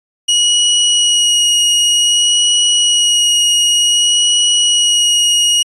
sawtooth tone with vibrato, 2900 Hz, F#7, 35 cents flat, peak -6 dBFS, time 0.28-5.63 s, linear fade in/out 10 ms, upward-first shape sine, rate 0.54 Hz, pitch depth 11 cents each way, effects resampled to 24000 Hz

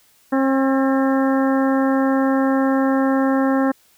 harmonic tone with a mistuned harmonic, 268.2 Hz, C4, 43 cents sharp, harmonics 1 / 2 / 3 / 4 / 5 / 6 / 7, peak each -16 / -22 / -26 / -28 / -30 / -32 / -33 dBFS, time 0.32-3.72 s, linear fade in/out 10 ms, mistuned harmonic 7, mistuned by -59 cents, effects white hiss -56 dBFS RMS until 3.97 s

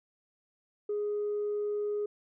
sine tone, 415.3 Hz, G#4, in tune, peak -28 dBFS, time 0.89-2.06 s, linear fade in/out 5 ms, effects tanh soft clip ceiling -26 dBFS

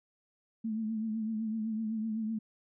sine tone with vibrato, 220 Hz, A3, in tune, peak -31 dBFS, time 0.64-2.39 s, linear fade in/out 10 ms, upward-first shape triangle, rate 7.9 Hz, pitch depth 60 cents each way, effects none

